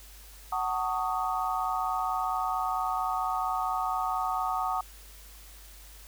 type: chord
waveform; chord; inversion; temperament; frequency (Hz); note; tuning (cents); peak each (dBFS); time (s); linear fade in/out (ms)
sine; D# half-diminished seventh; first; just; 746.7 / 896 / 1120.1 / 1244.5; F#5 / A5 / C#6 / D#6; +16 / +31 / +18 / 0; -31 / -34 / -34 / -32; 0.52-4.81; 5
effects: added 50 Hz sine -49 dBFS peak until 6.07 s + white hiss -52 dBFS RMS until 6.07 s